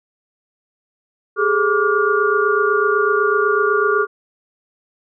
sine tone cluster, 401.6 / 429.6 / 1166 / 1424 Hz, G4 / A4 / D6 / F6, +42 / -41 / -13 / +33 cents, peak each -19 dBFS, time 1.36-4.07 s, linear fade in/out 50 ms, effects none

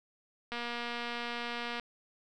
click train, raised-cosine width 0.3 ms, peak -22 dBFS, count 305, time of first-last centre 0.52-1.797 s, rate 238 Hz, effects none

